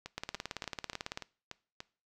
two click trains, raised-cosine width 0.2 ms, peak -19 / -24 dBFS, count 19 / 7, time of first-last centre 0.18-1.174 / 0.06-1.804 s, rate 18.1 / 3.44 Hz, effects noise-tail reverb RT60 0.4 s tail -21 dB re dry

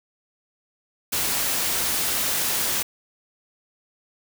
white noise, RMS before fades -24 dBFS, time 1.12-2.83 s, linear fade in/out 10 ms, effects none

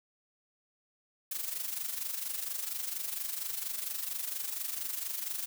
blue noise with amplitude modulation, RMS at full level -34 dBFS, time 1.31-5.46 s, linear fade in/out 5 ms, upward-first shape sine, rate 24.3 Hz, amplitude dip 65%, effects none

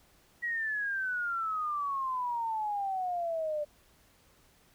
sine exponential sweep, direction down, 1927 to 587 Hz, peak -30 dBFS, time 0.42-3.65 s, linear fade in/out 20 ms, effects pink hiss -64 dBFS RMS until 4.74 s

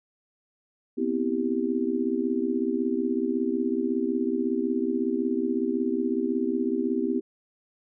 sine chord, C major seventh, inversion third, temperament just, 245.3 / 261.6 / 327 / 392.4 Hz, B3 / C4 / E4 / G4, -12 / 0 / -14 / +2 cents, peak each -29 dBFS, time 0.97-7.21 s, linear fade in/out 20 ms, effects none

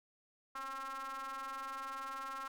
square ring-modulated tone, 133.3 Hz, C3, 33 cents sharp, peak -39 dBFS, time 0.55-2.48 s, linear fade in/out 5 ms, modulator 1210 Hz, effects none

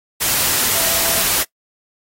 sine tone in noise, 664 Hz, E5, 12 cents sharp, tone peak -28 dBFS, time 0.74-1.23 s, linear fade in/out 20 ms, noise white, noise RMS -17 dBFS, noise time 0.2-1.44 s, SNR -14 dB, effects noise-tail reverb RT60 0.1 s tail -21 dB re dry + AAC 48 kbps

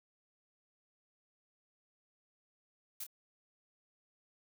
blue noise with echo, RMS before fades -42 dBFS, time 3-3.04 s, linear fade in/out 5 ms, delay 27 ms, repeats 1, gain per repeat -8 dB, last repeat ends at 3.067 s, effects none

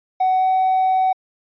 triangle tone with pitch glide, 748 to 752.8 Hz, F#5 to F#5, +19 to +30 cents, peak -11 dBFS, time 0.2-1.13 s, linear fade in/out 10 ms, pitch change +11 cents, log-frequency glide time 0.38-0.47 s, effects tanh soft clip ceiling -10 dBFS + resampled to 11025 Hz

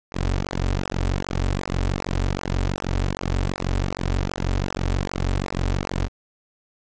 sawtooth tone with flanger, 46.25 Hz, F#1, in tune, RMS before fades -24 dBFS, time 0.11-6.09 s, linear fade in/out 50 ms, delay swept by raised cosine 0.27 to 6.07 ms, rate 2.6 Hz, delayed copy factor -0.95, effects resampled to 16000 Hz + 7-bit

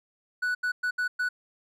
triangle tone bursts at uneven times, 1480 Hz, F#6, in tune, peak -23 dBFS, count 5, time 0.42-0.55 / 0.63-0.72 / 0.83-0.91 / 0.98-1.08 / 1.19-1.29 s, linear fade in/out 10 ms, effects none

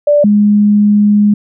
sine tone pair in turn, 586 / 207.2 Hz, D5 / G#3, -4 / -4 cents, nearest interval octave + tritone, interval 1800 cents, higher first, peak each -5 dBFS, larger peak neither, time 0.07-0.24 / 0.24-1.34 s, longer second, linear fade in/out 5 ms, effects none

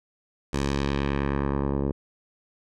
10% pulse tone with low-pass filter sweep, 69.7 Hz, C#2, 10 cents sharp, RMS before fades -26 dBFS, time 0.53-1.92 s, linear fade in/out 5 ms, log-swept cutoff 8300 to 550 Hz, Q 1.1, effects none

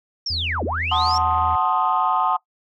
sine linear two-way sweep, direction down then up, 5640 to 174.61 to 5640 Hz, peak -22 dBFS, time 0.26-1.18 s, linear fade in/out 5 ms, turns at 0.64 s
triangle tone with vibrato, 82.41 Hz, E2, in tune, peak -25 dBFS, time 0.3-1.56 s, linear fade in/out 5 ms, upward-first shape sine, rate 17 Hz, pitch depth 17 cents each way
sine chord, F# diminished seventh, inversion none, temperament equal with one note detuned, 740 / 880 / 1049.5 / 1244.5 Hz, F#5 / A5 / C6 / Eb6, 0 / 0 / +5 / 0 cents, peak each -22 dBFS, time 0.91-2.37 s, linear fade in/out 10 ms
effects noise-tail reverb RT60 0.1 s tail -20 dB re dry + tanh soft clip ceiling -9 dBFS

